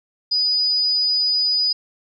sine tone, 4954 Hz, D#8, 8 cents flat, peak -16 dBFS, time 0.31-1.73 s, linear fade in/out 10 ms, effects none

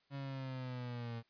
35% pulse linear sweep, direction down, 140 to 114.5 Hz, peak -39 dBFS, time 0.1-1.23 s, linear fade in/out 50 ms, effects white hiss -75 dBFS RMS until 1.29 s + resampled to 11025 Hz

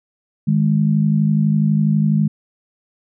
sine tone pair together, 155.6 / 207.7 Hz, D#3 / G#3, 0 / 0 cents, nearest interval perfect fourth, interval 500 cents, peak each -15 / -16 dBFS, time 0.47-2.28 s, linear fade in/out 10 ms, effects none

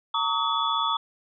sine tone cluster, 915 / 1135 / 1270 / 3428 Hz, A#5 / C#6 / D#6 / A7, -32 / +41 / +35 / -46 cents, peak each -28 dBFS, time 0.14-0.97 s, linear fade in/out 5 ms, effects none

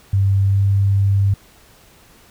sine tone with pitch glide, 98 to 98.91 Hz, G2 to G2, 0 to +16 cents, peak -12 dBFS, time 0.13-1.34 s, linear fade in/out 5 ms, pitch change +16 cents, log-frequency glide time 0.45-0.62 s, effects pink hiss -49 dBFS RMS until 2.3 s

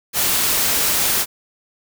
white noise, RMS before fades -18 dBFS, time 0.13-1.26 s, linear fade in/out 50 ms, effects none

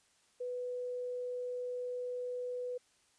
sine tone, 495.3 Hz, B4, 5 cents sharp, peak -36 dBFS, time 0.4-2.78 s, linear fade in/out 10 ms, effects white hiss -70 dBFS RMS until 3.18 s + resampled to 22050 Hz

